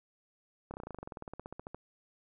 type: slowing click train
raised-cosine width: 1 ms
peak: -28 dBFS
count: 22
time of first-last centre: 0.71-1.746 s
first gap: 29 ms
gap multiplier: 1.05
effects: none